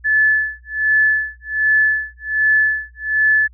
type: tone with tremolo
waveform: sine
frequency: 1732 Hz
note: A6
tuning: 28 cents flat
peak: -10 dBFS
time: 0.04-3.48 s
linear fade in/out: 20 ms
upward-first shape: sine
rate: 1.3 Hz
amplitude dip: 100%
effects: added 60 Hz sine -42 dBFS peak until 3.53 s